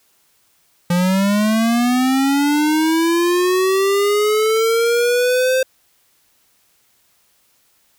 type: linear sweep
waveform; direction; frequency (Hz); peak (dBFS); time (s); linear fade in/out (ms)
square; up; 172.7 to 523.3; -14; 0.9-5.63; 5
effects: white hiss -59 dBFS RMS until 7.98 s